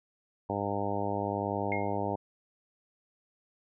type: harmonic tone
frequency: 101.1 Hz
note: G#2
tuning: 46 cents flat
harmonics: 1 / 2 / 3 / 4 / 5 / 6 / 7 / 8 / 9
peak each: -38 / -38 / -38 / -38 / -38 / -38 / -38 / -38 / -38 dBFS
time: 0.49-2.16 s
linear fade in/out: 10 ms
type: tone with exponential decay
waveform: sine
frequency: 2141 Hz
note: C7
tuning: 39 cents sharp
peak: -29 dBFS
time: 1.72-1.97 s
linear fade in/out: 1 ms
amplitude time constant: 53 ms
effects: none